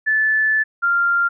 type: tone pair in turn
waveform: sine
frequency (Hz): 1743 / 1391.8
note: A6 / F6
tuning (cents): -17 / -6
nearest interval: major third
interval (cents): 389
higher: first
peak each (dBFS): -14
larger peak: neither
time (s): 0.06-0.64 / 0.82-1.29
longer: first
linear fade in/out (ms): 20
effects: none